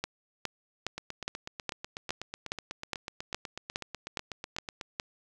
two click trains, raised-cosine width 0.2 ms, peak -20 / -14 dBFS, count 32 / 13, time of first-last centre 0.98-4.812 / 0.04-4.999 s, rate 8.09 / 2.42 Hz, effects none

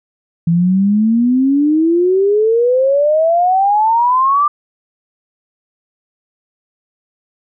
sine exponential sweep, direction up, 164.81 to 1196 Hz, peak -9 dBFS, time 0.47-4.48 s, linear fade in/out 5 ms, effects none

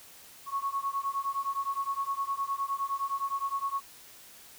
sine beating tone pair, 1100 / 1109.7 Hz, C#6 / C#6, -14 / +2 cents, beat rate 9.7 Hz, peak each -32 / -33 dBFS, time 0.46-3.82 s, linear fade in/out 50 ms, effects white hiss -52 dBFS RMS until 4.58 s

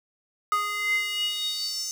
square tone with high-pass filter sweep, 413.9 Hz, G#4, 6 cents flat, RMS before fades -28 dBFS, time 0.52-1.91 s, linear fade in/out 0 ms, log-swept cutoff 1300 to 6100 Hz, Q 8.2, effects none

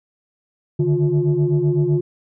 sine tone cluster, 143.5 / 151.4 / 355.5 Hz, D3 / D#3 / F4, -40 / -47 / +31 cents, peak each -18 dBFS, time 0.79-2.01 s, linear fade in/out 10 ms, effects tanh soft clip ceiling -9 dBFS

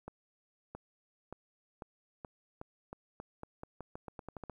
accelerating click train, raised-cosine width 1 ms, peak -29 dBFS, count 18, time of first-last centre 0.08-4.497 s, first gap 670 ms, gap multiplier 0.86, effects 11-bit

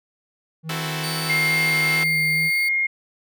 triangle tone with vibrato, 158.2 Hz, D#3, 29 cents sharp, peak -26 dBFS, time 0.63-2.51 s, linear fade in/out 50 ms, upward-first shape square, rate 2.3 Hz, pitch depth 20 cents each way
5% pulse chord, F# half-diminished seventh, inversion second, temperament equal, 261.6 / 329.6 / 370 / 440 Hz, C4 / E4 / F#4 / A4, 0 / 0 / 0 / 0 cents, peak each -21 dBFS, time 0.69-2.04 s, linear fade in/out 5 ms
sawtooth tone, 4556 Hz, C#8, 47 cents sharp, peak -26 dBFS, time 1.03-2.69 s, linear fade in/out 10 ms
sine tone with pitch glide, 2120 to 2137 Hz, C7 to C7, +22 to +36 cents, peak -18 dBFS, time 1.29-2.87 s, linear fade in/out 10 ms, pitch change +14 cents, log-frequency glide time 2.32-2.57 s
effects none

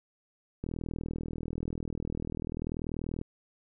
click train, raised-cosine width 3 ms, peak -22 dBFS, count 105, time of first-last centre 0.64-3.214 s, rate 40.4 Hz, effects none

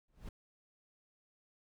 brown noise with exponential growth, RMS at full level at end -40 dBFS, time 0.08-0.29 s, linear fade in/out 5 ms, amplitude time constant 45 ms, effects none

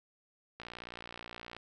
click train, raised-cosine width 0.3 ms, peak -28 dBFS, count 58, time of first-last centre 0.6-1.566 s, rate 59 Hz, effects none

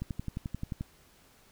click train, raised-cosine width 5 ms, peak -22 dBFS, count 10, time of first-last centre 0.02-0.809 s, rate 11.4 Hz, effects pink hiss -61 dBFS RMS until 1.51 s

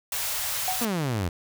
white band-stop noise, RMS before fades -29 dBFS, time 0.12-0.85 s, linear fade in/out 2 ms, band 130 to 560 Hz, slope 24 dB/octave
sine tone with exponential decay, 747 Hz, F#5, 16 cents sharp, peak -23 dBFS, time 0.68-0.92 s, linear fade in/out 1 ms, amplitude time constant 51 ms
sawtooth exponential sweep, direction down, 247 to 81.4 Hz, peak -21 dBFS, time 0.81-1.29 s, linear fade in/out 5 ms
effects none

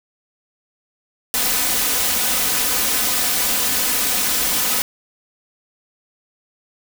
white noise with comb filter, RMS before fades -19 dBFS, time 1.34-4.82 s, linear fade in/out 0 ms, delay 4 ms, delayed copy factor +0.65, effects none

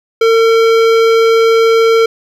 sine tone with hard clipping, 453.4 Hz, A#4, 48 cents flat, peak -8 dBFS, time 0.21-2.06 s, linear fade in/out 5 ms, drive 16 dB, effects none

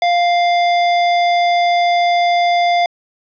square tone, 698.5 Hz, F5, in tune, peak -12 dBFS, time 0.02-2.86 s, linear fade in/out 2 ms, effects resampled to 11025 Hz + 9-bit

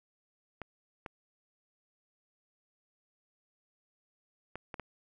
clicks, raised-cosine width 0.5 ms, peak -25 dBFS, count 5, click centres 0.617 / 1.062 / 4.556 / 4.742 / 4.797 s, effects none

